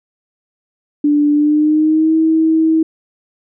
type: tone with pitch glide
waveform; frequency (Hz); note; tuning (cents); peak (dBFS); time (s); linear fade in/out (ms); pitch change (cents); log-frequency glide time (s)
sine; 293.7 to 320.3; D4 to E4; 0 to -50; -9; 1.04-2.83; 5; +150; 1.32-2.15
effects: none